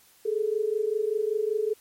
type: tone pair together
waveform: sine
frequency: 415.3 / 440.5 Hz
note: G#4 / A4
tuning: 0 / +2 cents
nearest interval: minor second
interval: 102 cents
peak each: -27 / -26 dBFS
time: 0.25-1.74 s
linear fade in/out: 10 ms
effects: white hiss -58 dBFS RMS until 1.8 s + MP3 64 kbps